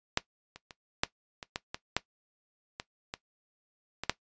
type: clicks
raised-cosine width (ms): 0.2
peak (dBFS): -7 / -28 / -28 / -7 / -23 / -15 / -17 / -8 / -19 / -18 / -17 / -7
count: 12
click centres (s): 0.174 / 0.56 / 0.708 / 1.035 / 1.428 / 1.559 / 1.745 / 1.966 / 2.799 / 3.139 / 4.036 / 4.096
effects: noise-tail reverb RT60 0.1 s tail -17 dB re dry + resampled to 16000 Hz